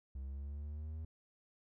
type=linear sweep; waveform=triangle; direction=up; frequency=65.7 to 80.2 Hz; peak=-39 dBFS; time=0.15-1.05 s; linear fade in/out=5 ms; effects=none